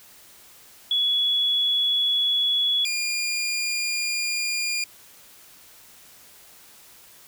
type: tone pair in turn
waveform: sine / 20% pulse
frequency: 3383 / 2411 Hz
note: G#7 / D7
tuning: +31 / +45 cents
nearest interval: tritone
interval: 586 cents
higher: first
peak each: -19 dBFS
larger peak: neither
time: 0.91-2.85 / 2.85-4.84 s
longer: second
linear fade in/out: 2 ms
effects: white hiss -50 dBFS RMS until 7.27 s